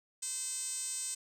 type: tone with band-pass filter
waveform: 5% pulse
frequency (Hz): 516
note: C5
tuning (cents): -24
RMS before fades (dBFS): -38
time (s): 0.22-1.15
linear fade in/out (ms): 10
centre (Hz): 8300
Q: 9.9
effects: none